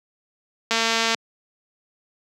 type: click train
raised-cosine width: 0.2 ms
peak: -4 dBFS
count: 100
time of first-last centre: 0.71-1.146 s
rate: 227 Hz
effects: high-pass 200 Hz 12 dB/octave